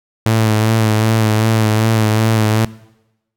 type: tone with vibrato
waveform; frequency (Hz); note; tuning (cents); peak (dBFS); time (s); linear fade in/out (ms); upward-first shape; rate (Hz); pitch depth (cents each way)
sawtooth; 110; A2; 0; -7; 0.26-2.65; 0; sine; 2.6; 36
effects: noise-tail reverb RT60 0.9 s tail -20 dB re dry